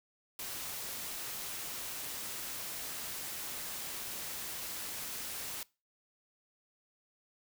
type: noise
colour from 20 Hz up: white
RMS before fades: -41 dBFS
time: 0.39-5.63 s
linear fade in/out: 2 ms
effects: noise-tail reverb RT60 0.3 s tail -23 dB re dry